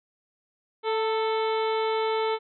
harmonic tone with a mistuned harmonic, 440 Hz, A4, in tune, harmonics 1 / 2 / 3 / 4 / 5 / 6 / 7 / 8 / 9, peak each -25 / -29 / -34 / -44 / -37 / -48 / -42 / -42 / -43 dBFS, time 0.83-2.39 s, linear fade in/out 50 ms, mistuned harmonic 2, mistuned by +28 cents, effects none

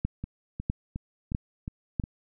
two click trains, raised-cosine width 5 ms, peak -21 / -14 dBFS, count 6 / 4, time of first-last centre 0.24-2.039 / 0.05-1.998 s, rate 2.78 / 1.54 Hz, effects none

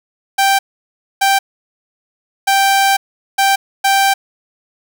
sawtooth tone bursts at uneven times, 784 Hz, G5, in tune, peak -6 dBFS, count 5, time 0.38-0.59 / 1.21-1.39 / 2.47-2.97 / 3.38-3.56 / 3.84-4.14 s, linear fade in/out 10 ms, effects 8-bit

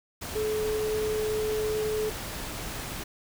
sine tone in noise, 430 Hz, A4, 40 cents flat, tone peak -26 dBFS, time 0.35-2.1 s, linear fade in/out 10 ms, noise pink, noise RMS -36 dBFS, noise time 0.21-3.04 s, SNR +7 dB, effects none

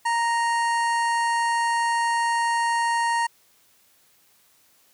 harmonic tone with a mistuned harmonic, 932.3 Hz, A#5, in tune, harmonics 1 / 2 / 3 / 5 / 6 / 7 / 8 / 9 / 10, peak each -21 / -27 / -37 / -38 / -45 / -45 / -45 / -45 / -40 dBFS, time 0.05-3.27 s, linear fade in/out 10 ms, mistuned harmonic 5, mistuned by -96 cents, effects white hiss -60 dBFS RMS until 4.93 s + high-pass 60 Hz 12 dB/octave

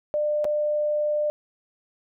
sine tone with dropouts, 598 Hz, D5, 31 cents sharp, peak -21 dBFS, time 0.14-1.3 s, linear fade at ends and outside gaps 0 ms, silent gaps 0.444-0.451 s, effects none

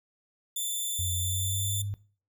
10% pulse tone, 3535 Hz, A7, 7 cents sharp, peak -22 dBFS, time 0.56-1.82 s, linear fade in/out 5 ms
sine tone with pitch glide, 89.4 to 100.93 Hz, F2 to G#2, +41 to -49 cents, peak -30 dBFS, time 0.99-1.94 s, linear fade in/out 0 ms, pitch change +210 cents, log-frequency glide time 1.16-1.73 s
effects noise-tail reverb RT60 0.4 s tail -19 dB re dry

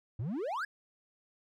triangle exponential sweep, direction up, 98.9 to 1747 Hz, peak -31 dBFS, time 0.19-0.65 s, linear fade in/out 5 ms, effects none

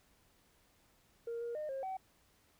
sine tone with pitch steps, 466.2 / 471.5 / 609 / 537 / 760 Hz, A#4 / A#4 / D#5 / C5 / F#5, 0 / +20 / -37 / +45 / +46 cents, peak -36 dBFS, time 1.27-1.97 s, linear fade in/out 5 ms, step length 140 ms, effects tanh soft clip ceiling -35 dBFS + pink hiss -70 dBFS RMS until 2.59 s

